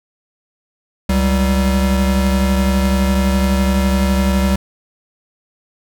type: tone pair together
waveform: square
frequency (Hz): 68 / 192.1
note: C#2 / G3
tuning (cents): -33 / -35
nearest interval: octave + tritone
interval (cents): 1798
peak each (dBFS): -16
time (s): 1.09-4.56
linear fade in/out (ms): 5
effects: none